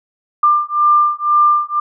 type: beating tone pair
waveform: sine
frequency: 1192 / 1194 Hz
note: D6 / D6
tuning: +25 / +28 cents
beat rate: 2 Hz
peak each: -13 dBFS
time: 0.43-1.8 s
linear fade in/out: 5 ms
effects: none

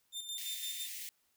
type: tone with tremolo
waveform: sawtooth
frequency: 3595 Hz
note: A7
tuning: 36 cents sharp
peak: -35 dBFS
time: 0.12-0.88 s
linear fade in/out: 50 ms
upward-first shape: square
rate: 5.9 Hz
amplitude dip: 55%
type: high-pass noise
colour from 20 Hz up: white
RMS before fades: -44 dBFS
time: 0.38-1.09 s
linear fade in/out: 0 ms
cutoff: 1800 Hz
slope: 96 dB/octave
effects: white hiss -75 dBFS RMS until 1.36 s

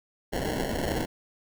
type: noise with sample-and-hold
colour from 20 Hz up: violet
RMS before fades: -29 dBFS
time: 0.32-1.06 s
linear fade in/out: 20 ms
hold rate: 1225 Hz
effects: none

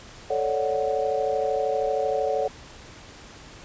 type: chord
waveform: sine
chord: D major seventh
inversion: second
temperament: equal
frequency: 440 / 554.4 / 587.3 / 740 Hz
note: A4 / C#5 / D5 / F#5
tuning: 0 / 0 / 0 / 0 cents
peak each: -27 / -26 / -30 / -28 dBFS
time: 0.3-2.48 s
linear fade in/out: 5 ms
effects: pink hiss -45 dBFS RMS until 3.64 s + resampled to 16000 Hz

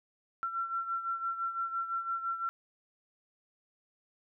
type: beating tone pair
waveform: sine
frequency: 1354 / 1359.9 Hz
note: E6 / F6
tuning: +46 / -46 cents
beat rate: 5.9 Hz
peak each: -33 / -39 dBFS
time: 0.43-2.49 s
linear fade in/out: 0 ms
effects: none

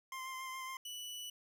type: tone with vibrato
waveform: 25% pulse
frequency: 1046.5 Hz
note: C6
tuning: in tune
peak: -38 dBFS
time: 0.12-0.77 s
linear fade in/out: 2 ms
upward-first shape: sine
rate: 7.2 Hz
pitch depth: 18 cents each way
type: tone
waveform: sawtooth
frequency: 2960 Hz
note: F#7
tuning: in tune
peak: -40 dBFS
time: 0.85-1.3 s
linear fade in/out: 5 ms
effects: none

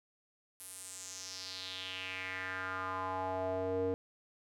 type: tone with band-pass filter sweep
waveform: square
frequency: 93.6 Hz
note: F#2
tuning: 20 cents sharp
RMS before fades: -39 dBFS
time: 0.6-3.94 s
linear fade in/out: 0 ms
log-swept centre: 11000 to 420 Hz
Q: 3.7
effects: none

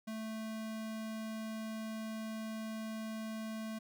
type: tone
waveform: square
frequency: 220 Hz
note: A3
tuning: in tune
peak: -40 dBFS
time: 0.07-3.79 s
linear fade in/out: 10 ms
effects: none

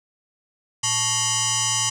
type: tone with frequency modulation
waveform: sine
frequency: 116.7 Hz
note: A#2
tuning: 2 cents sharp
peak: -18 dBFS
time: 0.83-1.9 s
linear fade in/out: 10 ms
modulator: 993 Hz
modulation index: 7.9
effects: tanh soft clip ceiling -16 dBFS

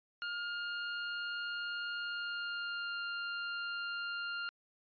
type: tone with pitch glide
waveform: sawtooth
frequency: 1414 to 1399.4 Hz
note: F6 to F6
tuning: +21 to +3 cents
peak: -33 dBFS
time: 0.22-4.49 s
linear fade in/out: 0 ms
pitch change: -18 cents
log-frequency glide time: 2.01-3.01 s
effects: resampled to 11025 Hz

